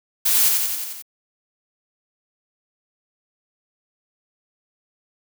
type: noise with echo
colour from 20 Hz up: blue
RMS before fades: -18 dBFS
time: 0.25-0.49 s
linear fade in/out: 10 ms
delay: 89 ms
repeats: 6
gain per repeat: -3 dB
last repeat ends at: 1.024 s
effects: none